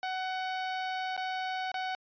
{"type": "tone with dropouts", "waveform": "sawtooth", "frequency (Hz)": 748, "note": "F#5", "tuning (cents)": 19, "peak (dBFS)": -28, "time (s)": [0.03, 1.95], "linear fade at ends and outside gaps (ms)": 1, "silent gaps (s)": [[1.166, 1.176], [1.717, 1.742]], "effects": ["resampled to 11025 Hz"]}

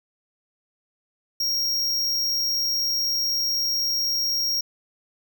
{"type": "tone", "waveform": "square", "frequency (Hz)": 5588, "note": "F8", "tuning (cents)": 0, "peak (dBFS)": -22, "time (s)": [1.4, 4.61], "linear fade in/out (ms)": 5, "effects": []}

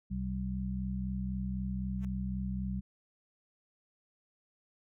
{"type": "harmonic tone", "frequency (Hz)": 63.9, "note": "C2", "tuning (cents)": -40, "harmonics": [1, 2, 3], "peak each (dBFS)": [-37, -41, -35], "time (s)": [0.1, 2.81], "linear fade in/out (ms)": 20}
{"type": "tone with exponential growth", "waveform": "5% pulse", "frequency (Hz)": 221.7, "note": "A3", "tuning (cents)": 13, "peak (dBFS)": -40, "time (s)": [1.97, 2.05], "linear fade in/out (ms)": 0, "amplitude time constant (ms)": 17}
{"effects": []}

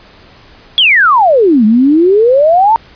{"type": "exponential two-way sweep", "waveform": "sine", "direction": "down then up", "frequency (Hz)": [3430, 207.4, 929], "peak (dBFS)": -4, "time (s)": [0.78, 2.76], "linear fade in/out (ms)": 0, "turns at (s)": 1.65, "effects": ["pink hiss -40 dBFS RMS until 2.95 s", "resampled to 11025 Hz"]}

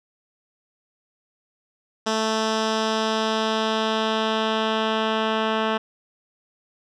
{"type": "tone with low-pass filter sweep", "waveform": "10% pulse", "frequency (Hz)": 220, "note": "A3", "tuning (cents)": 0, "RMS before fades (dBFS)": -23, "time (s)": [2.06, 5.78], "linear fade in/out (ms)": 10, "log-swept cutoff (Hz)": [5800, 2600], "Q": 1.7, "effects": []}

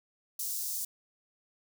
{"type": "high-pass noise", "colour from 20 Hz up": "white", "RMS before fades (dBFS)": -35, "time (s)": [0.39, 0.85], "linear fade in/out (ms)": 5, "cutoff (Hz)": 5200, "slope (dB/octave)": 24, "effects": []}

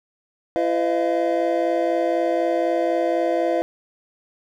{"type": "tone cluster", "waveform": "triangle", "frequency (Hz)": [337.1, 507, 625, 689], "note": ["E4", "B4", "D#5", "F5"], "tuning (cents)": [39, 45, 8, -24], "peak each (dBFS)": -22, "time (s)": [0.56, 3.62], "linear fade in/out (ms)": 0, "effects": []}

